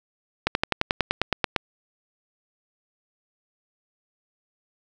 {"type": "slowing click train", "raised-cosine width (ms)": 0.3, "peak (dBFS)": -4, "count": 12, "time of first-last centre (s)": [0.47, 1.562], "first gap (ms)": 81, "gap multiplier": 1.04, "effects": []}